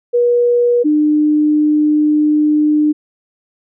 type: tone pair in turn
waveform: sine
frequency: 482 / 301.4 Hz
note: B4 / D4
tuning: -42 / +45 cents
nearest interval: minor sixth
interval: 813 cents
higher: first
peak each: -9 dBFS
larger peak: neither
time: 0.13-0.84 / 0.84-2.93 s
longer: second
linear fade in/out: 20 ms
effects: none